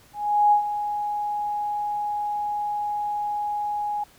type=tone with ADSR envelope; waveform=sine; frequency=830.6 Hz; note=G#5; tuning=in tune; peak=-13 dBFS; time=0.13-4.04 s; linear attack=390 ms; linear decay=100 ms; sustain=-11 dB; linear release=7 ms; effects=pink hiss -54 dBFS RMS until 4.18 s